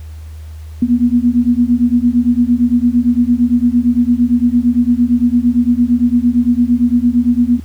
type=beating tone pair; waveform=sine; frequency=237.2 / 246 Hz; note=A#3 / B3; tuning=+30 / -7 cents; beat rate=8.8 Hz; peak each=-12 dBFS; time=0.82-7.6 s; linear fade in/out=5 ms; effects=added 78 Hz sine -27 dBFS peak until 7.64 s + pink hiss -47 dBFS RMS until 7.64 s